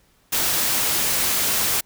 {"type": "noise", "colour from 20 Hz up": "white", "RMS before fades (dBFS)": -21, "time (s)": [0.32, 1.81], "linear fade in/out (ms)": 10, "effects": ["pink hiss -60 dBFS RMS until 1.85 s"]}